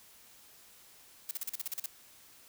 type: noise bursts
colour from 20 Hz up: blue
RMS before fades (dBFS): -36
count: 10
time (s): 1.29-1.86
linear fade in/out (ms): 2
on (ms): 21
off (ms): 40
effects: white hiss -58 dBFS RMS until 2.48 s